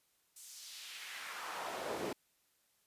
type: noise with high-pass filter sweep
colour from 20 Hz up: brown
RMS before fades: -44 dBFS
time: 0.36-2.13 s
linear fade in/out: 5 ms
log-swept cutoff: 8000 to 330 Hz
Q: 1.5
effects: white hiss -75 dBFS RMS until 2.86 s + resampled to 32000 Hz